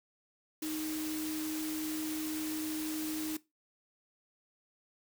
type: tone in noise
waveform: sine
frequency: 311.1 Hz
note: D#4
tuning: in tune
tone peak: -35 dBFS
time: 0.62-3.37 s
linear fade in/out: 5 ms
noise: white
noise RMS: -42 dBFS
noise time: 0.62-3.37 s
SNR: +4 dB
effects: noise-tail reverb RT60 0.2 s tail -18 dB re dry